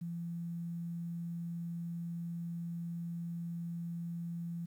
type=tone with quantisation; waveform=sine; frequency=170.1 Hz; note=F3; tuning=45 cents flat; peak=-37 dBFS; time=0.01-4.66 s; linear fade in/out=10 ms; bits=11; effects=none